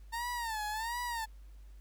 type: tone with vibrato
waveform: 30% pulse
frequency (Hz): 906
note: A#5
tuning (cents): -50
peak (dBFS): -32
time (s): 0.12-1.26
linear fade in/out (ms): 20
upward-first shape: sine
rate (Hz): 1.4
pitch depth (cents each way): 130
effects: added 50 Hz sine -49 dBFS peak until 1.8 s + pink hiss -70 dBFS RMS until 1.8 s